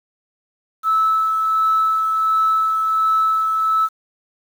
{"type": "tone with tremolo", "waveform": "sine", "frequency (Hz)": 1306, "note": "E6", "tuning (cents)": -17, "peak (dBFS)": -12, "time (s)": [0.83, 3.89], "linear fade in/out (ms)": 50, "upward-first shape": "sine", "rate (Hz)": 1.4, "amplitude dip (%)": 35, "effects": ["tanh soft clip ceiling -9 dBFS", "7-bit"]}